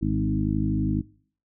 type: harmonic tone with a mistuned harmonic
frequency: 52.1 Hz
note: G#1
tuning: 6 cents sharp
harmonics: 1 / 2 / 3 / 4 / 5 / 6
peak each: -29 / -29 / -29 / -29 / -29 / -29 dBFS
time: 0.01-1.02 s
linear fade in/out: 20 ms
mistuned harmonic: 4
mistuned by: -16 cents
effects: noise-tail reverb RT60 0.5 s tail -21 dB re dry